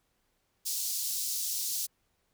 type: high-pass noise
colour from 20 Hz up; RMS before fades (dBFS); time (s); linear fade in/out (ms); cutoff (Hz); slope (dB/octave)
pink; -33; 0.65-1.87; 20; 4700; 24
effects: pink hiss -75 dBFS RMS until 2.33 s